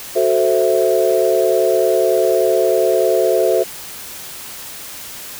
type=chord; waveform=sine; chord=F# half-diminished seventh; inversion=none; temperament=equal; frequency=370 / 440 / 523.3 / 659.3 Hz; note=F#4 / A4 / C5 / E5; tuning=0 / 0 / 0 / 0 cents; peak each=-17 dBFS; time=0.15-3.64 s; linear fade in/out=20 ms; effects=tanh soft clip ceiling -1 dBFS + white hiss -32 dBFS RMS until 5.39 s